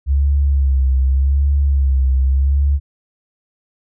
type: tone with vibrato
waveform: sine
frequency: 68.1 Hz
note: C#2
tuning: 30 cents flat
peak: -11 dBFS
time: 0.06-2.8 s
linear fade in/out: 50 ms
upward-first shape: sine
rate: 0.85 Hz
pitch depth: 66 cents each way
effects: none